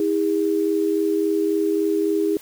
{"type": "tone pair together", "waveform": "sine", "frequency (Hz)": [321.7, 405.3], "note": ["E4", "G#4"], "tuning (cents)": [-42, -42], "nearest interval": "major third", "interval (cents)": 400, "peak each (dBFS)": [-21, -20], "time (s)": [0, 2.37], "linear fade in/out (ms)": 2, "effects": ["white hiss -45 dBFS RMS until 2.41 s"]}